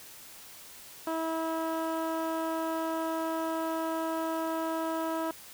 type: tone with low-pass filter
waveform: 15% pulse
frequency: 324.2 Hz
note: E4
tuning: 29 cents flat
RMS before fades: -32 dBFS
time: 1.07-5.31 s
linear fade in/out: 2 ms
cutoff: 1600 Hz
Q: 0.76
effects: white hiss -49 dBFS RMS until 5.53 s